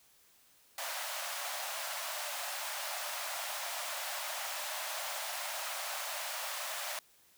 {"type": "high-pass noise", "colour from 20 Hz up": "pink", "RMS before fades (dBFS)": -39, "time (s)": [0.78, 6.99], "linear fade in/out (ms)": 2, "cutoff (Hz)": 570, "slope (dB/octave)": 96, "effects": ["white hiss -65 dBFS RMS until 7.37 s"]}